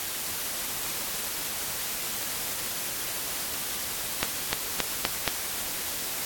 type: accelerating click train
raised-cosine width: 0.2 ms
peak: -5 dBFS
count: 5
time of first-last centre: 4.23-5.278 s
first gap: 300 ms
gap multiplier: 0.91
effects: white hiss -32 dBFS RMS until 6.25 s + AAC 64 kbps